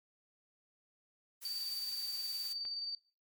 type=noise; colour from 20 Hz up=blue; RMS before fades=-47 dBFS; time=1.41-2.54 s; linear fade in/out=20 ms
type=tone with tremolo; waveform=sine; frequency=4610 Hz; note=D8; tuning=33 cents flat; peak=-36 dBFS; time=1.45-2.95 s; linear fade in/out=2 ms; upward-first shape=square; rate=19 Hz; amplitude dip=30%
type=click; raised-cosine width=0.3 ms; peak=-37 dBFS; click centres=2.652 s
effects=noise-tail reverb RT60 0.4 s tail -20 dB re dry + MP3 96 kbps